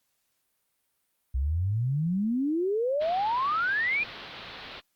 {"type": "exponential sweep", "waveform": "sine", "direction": "up", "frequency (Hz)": [61.9, 2489], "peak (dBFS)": -24, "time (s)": [1.34, 4.04], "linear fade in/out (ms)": 10}
{"type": "low-pass noise", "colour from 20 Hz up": "white", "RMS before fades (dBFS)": -43, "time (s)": [3, 4.81], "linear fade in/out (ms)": 20, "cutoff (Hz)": 4200, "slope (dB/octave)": 48}
{"effects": ["white hiss -75 dBFS RMS until 4.95 s", "Opus 48 kbps"]}